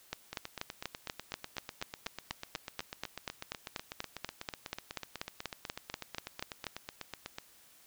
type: two click trains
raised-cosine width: 0.2 ms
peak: -22 / -18 dBFS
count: 58 / 28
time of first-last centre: 0.33-7.384 / 0.13-6.668 s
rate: 8.08 / 4.13 Hz
effects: white hiss -61 dBFS RMS until 7.86 s